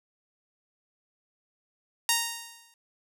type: tone with exponential decay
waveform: 5% pulse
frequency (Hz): 930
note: A#5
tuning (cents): -4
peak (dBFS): -8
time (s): 2.09-2.74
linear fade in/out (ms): 1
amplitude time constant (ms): 140
effects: none